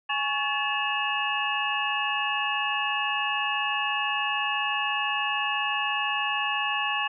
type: tone cluster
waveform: sine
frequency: 834 / 1114 / 1723 / 2617 / 2844 Hz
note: G#5 / C#6 / A6 / E7 / F7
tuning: +7 / +8 / -37 / -13 / +31 cents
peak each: -31 dBFS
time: 0.09-7.08 s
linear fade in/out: 10 ms
effects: none